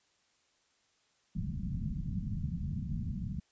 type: low-pass noise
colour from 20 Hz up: white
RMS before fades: -36 dBFS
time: 1.35-3.4 s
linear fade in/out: 10 ms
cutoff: 210 Hz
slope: 48 dB/octave
effects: white hiss -72 dBFS RMS until 3.51 s + resampled to 16000 Hz